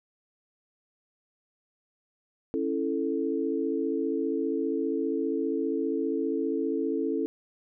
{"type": "chord", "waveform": "sine", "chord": "A major", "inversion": "first", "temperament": "just", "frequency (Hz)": [275, 330, 440], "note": ["C#4", "E4", "A4"], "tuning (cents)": [-14, 2, 0], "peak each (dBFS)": -30, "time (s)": [2.54, 7.26], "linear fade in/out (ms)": 0, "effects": []}